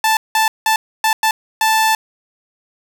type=tone bursts at uneven times; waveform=sawtooth; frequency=880 Hz; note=A5; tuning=in tune; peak=-8 dBFS; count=6; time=0.04-0.17 / 0.35-0.48 / 0.66-0.76 / 1.04-1.13 / 1.23-1.31 / 1.61-1.95 s; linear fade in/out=2 ms; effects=none